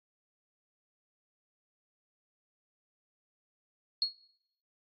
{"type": "tone with exponential decay", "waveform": "sine", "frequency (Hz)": 4315, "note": "C#8", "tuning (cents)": -47, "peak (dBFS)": -23, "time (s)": [4.02, 4.18], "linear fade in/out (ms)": 1, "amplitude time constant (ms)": 34, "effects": ["noise-tail reverb RT60 0.7 s tail -19 dB re dry", "AAC 48 kbps"]}